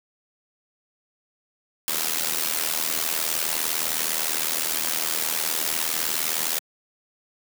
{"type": "noise with amplitude modulation", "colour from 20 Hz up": "white", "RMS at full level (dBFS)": -22, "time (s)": [1.88, 6.59], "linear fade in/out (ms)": 0, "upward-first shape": "sine", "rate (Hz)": 79.6, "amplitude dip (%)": 80, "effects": ["high-pass 200 Hz 12 dB/octave"]}